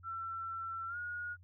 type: tone with pitch glide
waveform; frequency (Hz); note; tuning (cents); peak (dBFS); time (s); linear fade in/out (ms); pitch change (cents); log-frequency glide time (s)
sine; 1345 to 1441.5; E6 to F#6; +34 to -46; -38; 0.03-1.37; 50; +120; 0.87-0.97
effects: added 89 Hz sine -56 dBFS peak until 1.43 s